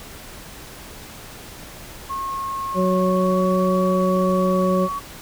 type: tone with pitch glide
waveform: sine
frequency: 1085 to 1124.6 Hz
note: C#6 to C#6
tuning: -37 to +25 cents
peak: -24 dBFS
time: 2.09-5 s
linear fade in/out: 20 ms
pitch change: +62 cents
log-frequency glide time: 2.81-3.44 s
type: harmonic tone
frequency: 185 Hz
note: F#3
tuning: in tune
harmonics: 1 / 2 / 3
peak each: -19 / -24 / -21 dBFS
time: 2.74-4.89 s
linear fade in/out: 50 ms
effects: pink hiss -39 dBFS RMS until 5.21 s